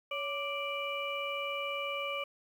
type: harmonic tone with a mistuned harmonic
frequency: 587.3 Hz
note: D5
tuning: in tune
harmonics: 1 / 2 / 4 / 5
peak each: -38 / -39 / -38 / -41 dBFS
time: 0.11-2.24 s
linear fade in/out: 5 ms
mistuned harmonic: 1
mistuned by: -79 cents
effects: 10-bit